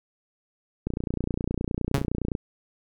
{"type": "click train", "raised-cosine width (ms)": 3, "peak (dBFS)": -14, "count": 45, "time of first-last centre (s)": [0.87, 2.351], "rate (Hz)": 29.7}
{"type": "tone with exponential decay", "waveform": "sawtooth", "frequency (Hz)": 138.59, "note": "C#3", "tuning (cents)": 0, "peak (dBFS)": -15, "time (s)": [1.94, 2.06], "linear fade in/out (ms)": 5, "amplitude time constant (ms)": 26}
{"effects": []}